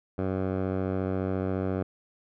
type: tone with low-pass filter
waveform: 10% pulse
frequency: 94.4 Hz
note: F#2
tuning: 35 cents sharp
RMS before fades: -29 dBFS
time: 0.18-1.83 s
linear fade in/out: 5 ms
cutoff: 1000 Hz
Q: 0.77
effects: none